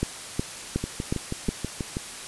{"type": "two click trains", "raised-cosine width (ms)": 3, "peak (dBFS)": [-11, -15], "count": [5, 8], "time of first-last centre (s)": [[0.03, 1.49], [0.84, 1.969]], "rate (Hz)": [2.74, 6.2], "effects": ["white hiss -38 dBFS RMS until 2.27 s", "resampled to 24000 Hz"]}